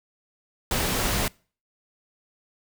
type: noise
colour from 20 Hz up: pink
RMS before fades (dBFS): -25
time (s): 0.71-1.28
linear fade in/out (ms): 2
effects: noise-tail reverb RT60 0.4 s tail -25 dB re dry